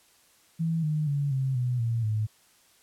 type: tone with pitch steps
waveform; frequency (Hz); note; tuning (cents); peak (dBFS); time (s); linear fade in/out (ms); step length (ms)
sine; 163.8 / 152.83 / 142.6 / 133.05 / 124.14 / 115.82 / 108.07; E3 / D#3 / C#3 / C3 / B2 / A#2 / A2; -11 / -31 / +49 / +29 / +9 / -11 / -31; -24; 0.59-2.27; 20; 240
effects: white hiss -61 dBFS RMS until 2.82 s + low-pass 12000 Hz 12 dB/octave